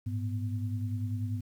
sine tone cluster, 102.7 / 112.9 / 248.3 Hz, G#2 / A2 / B3, -19 / +45 / +9 cents, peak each -31 / -40 / -39 dBFS, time 0.06-1.41 s, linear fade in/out 10 ms, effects 10-bit

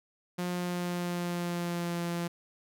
sawtooth tone with pitch glide, 178 to 171.84 Hz, F3 to F3, +33 to -28 cents, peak -27 dBFS, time 0.38-2.28 s, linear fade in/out 10 ms, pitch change -61 cents, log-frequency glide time 0.49-2.01 s, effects none

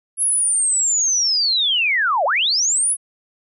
sine linear two-way sweep, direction down then up, 10850 to 534 to 10850 Hz, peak -15 dBFS, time 0.17-2.97 s, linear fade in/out 50 ms, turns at 2.25 s, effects none

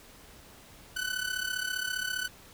sawtooth tone with amplitude modulation, 1499 Hz, F#6, 22 cents sharp, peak -24 dBFS, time 0.96-2.28 s, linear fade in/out 10 ms, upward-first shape sine, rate 35 Hz, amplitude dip 75%, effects pink hiss -53 dBFS RMS until 2.53 s

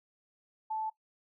sine tone, 874 Hz, A5, 12 cents flat, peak -32 dBFS, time 0.7-0.9 s, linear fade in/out 10 ms, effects noise-tail reverb RT60 0.1 s tail -17 dB re dry

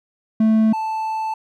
triangle tone pair in turn, 219.8 / 879.2 Hz, A3 / A5, -2 / -2 cents, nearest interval 2 octaves, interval 2400 cents, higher second, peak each -10 / -19 dBFS, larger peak first, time 0.4-0.73 / 0.73-1.34 s, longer second, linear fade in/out 5 ms, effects none

